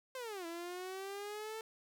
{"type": "linear two-way sweep", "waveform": "sawtooth", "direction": "down then up", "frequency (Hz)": [530, 331, 446.3], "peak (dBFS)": -38, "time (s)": [0.15, 1.61], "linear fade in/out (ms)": 2, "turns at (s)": 0.46, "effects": []}